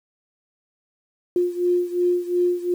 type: beating tone pair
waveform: sine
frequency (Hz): 353.9 / 356.7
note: F4 / F4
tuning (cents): +23 / +37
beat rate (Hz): 2.8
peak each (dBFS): -20 / -23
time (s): 1.36-2.74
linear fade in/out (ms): 2
effects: 8-bit